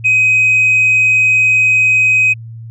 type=tone; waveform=sine; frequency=2521 Hz; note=D#7; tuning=22 cents sharp; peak=-6 dBFS; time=0.04-2.34 s; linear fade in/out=20 ms; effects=tanh soft clip ceiling -5 dBFS + added 114 Hz sine -27 dBFS peak until 2.7 s